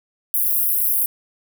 pink high-pass noise, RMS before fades -19 dBFS, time 0.34-1.06 s, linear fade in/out 0 ms, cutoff 11000 Hz, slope 48 dB/octave, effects none

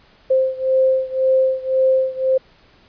sine beating tone pair, 523.3 / 525.2 Hz, C5 / C5, 0 / +6 cents, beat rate 1.9 Hz, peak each -16 / -18 dBFS, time 0.3-2.38 s, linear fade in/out 10 ms, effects pink hiss -52 dBFS RMS until 2.88 s + resampled to 11025 Hz

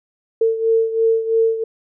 sine beating tone pair, 450 / 453 Hz, A4 / A#4, +39 / -50 cents, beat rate 3 Hz, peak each -15 / -20 dBFS, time 0.41-1.64 s, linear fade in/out 5 ms, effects none

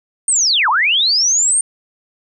sine linear two-way sweep, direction down then up, 8870 to 832 to 8870 Hz, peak -11 dBFS, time 0.28-1.61 s, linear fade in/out 2 ms, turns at 0.69 s, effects none

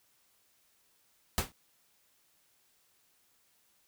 pink noise with exponential decay, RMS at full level -25 dBFS, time 1.38-1.52 s, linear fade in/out 0 ms, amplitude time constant 30 ms, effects white hiss -70 dBFS RMS until 3.87 s

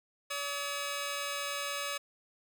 10% pulse tone pair together, 570 / 1275.9 Hz, C#5 / D#6, +48 / +43 cents, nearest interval octave + major second, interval 1395 cents, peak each -28 / -30 dBFS, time 0.3-1.98 s, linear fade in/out 10 ms, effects none

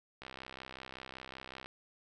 click train, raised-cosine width 0.3 ms, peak -29 dBFS, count 95, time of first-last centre 0.22-1.66 s, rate 65.3 Hz, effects none

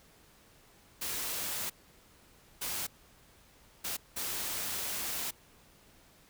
white noise bursts at uneven times, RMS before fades -36 dBFS, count 4, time 1.01-1.7 / 2.61-2.87 / 3.84-3.97 / 4.16-5.31 s, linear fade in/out 10 ms, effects pink hiss -61 dBFS RMS until 6.29 s

